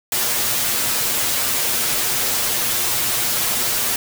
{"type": "noise with comb filter", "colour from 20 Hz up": "white", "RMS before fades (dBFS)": -20, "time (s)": [0.12, 3.96], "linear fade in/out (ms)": 2, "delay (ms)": 8.4, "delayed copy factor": 0.8, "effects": []}